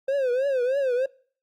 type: tone with vibrato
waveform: triangle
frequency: 523.3 Hz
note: C5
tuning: in tune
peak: -19 dBFS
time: 0.08-1.06 s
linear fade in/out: 5 ms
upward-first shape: triangle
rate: 3.2 Hz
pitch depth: 160 cents each way
effects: noise-tail reverb RT60 0.5 s tail -25 dB re dry + Opus 48 kbps